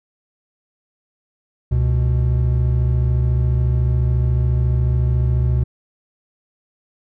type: tone pair together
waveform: triangle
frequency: 69.2 / 123.3 Hz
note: C#2 / B2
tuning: -2 / -2 cents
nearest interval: minor seventh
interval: 1000 cents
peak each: -15 dBFS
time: 1.71-5.64 s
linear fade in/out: 10 ms
effects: none